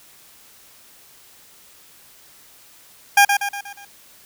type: tone with echo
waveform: 20% pulse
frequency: 807 Hz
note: G#5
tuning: 50 cents flat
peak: -4 dBFS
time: 3.17-3.25 s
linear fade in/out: 5 ms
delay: 120 ms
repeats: 5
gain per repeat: -6 dB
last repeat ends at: 3.85 s
effects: white hiss -49 dBFS RMS until 4.25 s